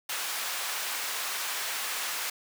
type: high-pass noise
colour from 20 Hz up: pink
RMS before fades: -33 dBFS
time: 0.09-2.3 s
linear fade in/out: 5 ms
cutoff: 1100 Hz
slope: 12 dB/octave
effects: none